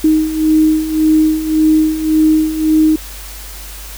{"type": "beating tone pair", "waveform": "sine", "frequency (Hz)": [311.1, 312.9], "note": ["D#4", "D#4"], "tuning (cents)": [0, 10], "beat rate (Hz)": 1.8, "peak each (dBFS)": [-15, -10], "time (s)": [0.04, 2.96], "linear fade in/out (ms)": 5, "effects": ["added 50 Hz sine -30 dBFS peak until 3.97 s", "white hiss -32 dBFS RMS until 3.97 s"]}